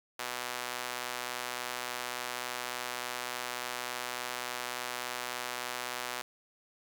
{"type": "tone with high-pass filter", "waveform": "sawtooth", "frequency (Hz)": 123.47, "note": "B2", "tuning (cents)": 0, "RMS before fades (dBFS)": -38, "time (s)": [0.19, 6.22], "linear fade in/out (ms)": 5, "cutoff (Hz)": 900, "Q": 0.66, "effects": []}